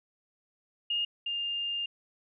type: tone pair in turn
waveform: sine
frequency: 2840 / 2809 Hz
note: F7 / F7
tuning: +28 / +9 cents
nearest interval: unison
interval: 19 cents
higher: first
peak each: -27 / -30 dBFS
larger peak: first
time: 0.9-1.05 / 1.26-1.86 s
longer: second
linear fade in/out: 5 ms
effects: none